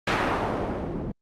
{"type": "noise with low-pass filter sweep", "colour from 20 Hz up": "white", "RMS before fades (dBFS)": -27, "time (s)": [0.07, 1.12], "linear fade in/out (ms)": 5, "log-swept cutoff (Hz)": [1800, 270], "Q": 0.85, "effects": ["Opus 48 kbps"]}